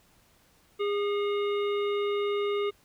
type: harmonic tone with a mistuned harmonic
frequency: 408.3 Hz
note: G#4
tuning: 29 cents flat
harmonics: 1 / 3 / 5 / 7 / 9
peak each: -26 / -36 / -40 / -43 / -45 dBFS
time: 0.79-2.71 s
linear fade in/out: 20 ms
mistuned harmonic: 5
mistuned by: +88 cents
effects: pink hiss -63 dBFS RMS until 2.84 s